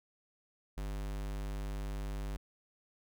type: tone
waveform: square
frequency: 50 Hz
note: G1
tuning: 35 cents sharp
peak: -37 dBFS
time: 0.77-2.37 s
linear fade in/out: 10 ms
effects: none